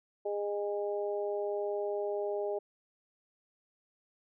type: harmonic tone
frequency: 204.6 Hz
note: G#3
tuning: 26 cents flat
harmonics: 2 / 3 / 4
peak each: -33 / -36 / -42 dBFS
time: 0.25-2.59 s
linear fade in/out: 10 ms
effects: none